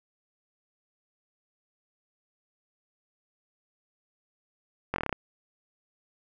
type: slowing click train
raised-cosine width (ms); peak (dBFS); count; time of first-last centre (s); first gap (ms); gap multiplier
0.5; -13; 8; 4.94-5.127; 21; 1.08
effects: none